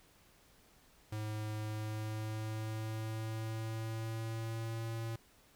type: tone with pitch glide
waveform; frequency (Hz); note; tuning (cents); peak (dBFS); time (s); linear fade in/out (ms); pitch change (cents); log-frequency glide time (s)
square; 107.4 to 113.79; A2 to A#2; -41 to -41; -38; 1.12-5.16; 5; +100; 1.59-4.88
effects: pink hiss -65 dBFS RMS until 5.55 s